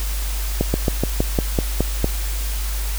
slowing click train, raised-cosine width 2 ms, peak -4 dBFS, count 9, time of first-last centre 0.61-2.044 s, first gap 130 ms, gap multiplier 1.09, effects added 50 Hz sine -21 dBFS peak until 2.98 s + white hiss -31 dBFS RMS until 2.98 s

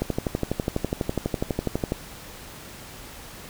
click train, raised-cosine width 2 ms, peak -10 dBFS, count 24, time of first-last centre 0.02-1.921 s, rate 12.1 Hz, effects pink hiss -42 dBFS RMS until 3.49 s

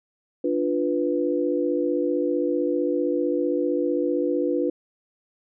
sine chord, B diminished, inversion first, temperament equal, 293.7 / 349.2 / 493.9 Hz, D4 / F4 / B4, 0 / 0 / 0 cents, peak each -25 dBFS, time 0.44-4.7 s, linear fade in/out 5 ms, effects none

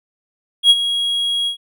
triangle tone with ADSR envelope, 3300 Hz, G#7, 12 cents flat, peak -3 dBFS, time 0.63-1.57 s, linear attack 71 ms, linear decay 42 ms, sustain -12 dB, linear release 100 ms, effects none

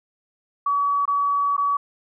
sine tone with dropouts, 1137 Hz, C#6, 44 cents sharp, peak -18 dBFS, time 0.66-1.77 s, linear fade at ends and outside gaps 5 ms, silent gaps 1.055-1.077 / 1.567-1.578 s, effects none

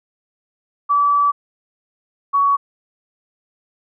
sine tone pair in turn, 1152 / 1123.7 Hz, D6 / C#6, -34 / +23 cents, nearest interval unison, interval 43 cents, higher first, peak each -12 dBFS, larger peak neither, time 0.89-1.32 / 2.33-2.57 s, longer first, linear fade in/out 20 ms, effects none

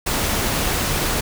pink noise, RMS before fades -21 dBFS, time 0.06-1.21 s, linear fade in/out 10 ms, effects none

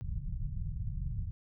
pink low-pass noise, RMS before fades -36 dBFS, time 0.01-1.31 s, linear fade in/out 0 ms, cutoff 160 Hz, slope 48 dB/octave, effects none

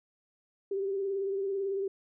sine tone with vibrato, 392 Hz, G4, in tune, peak -29 dBFS, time 0.71-1.88 s, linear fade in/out 5 ms, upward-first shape triangle, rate 18 Hz, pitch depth 47 cents each way, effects none

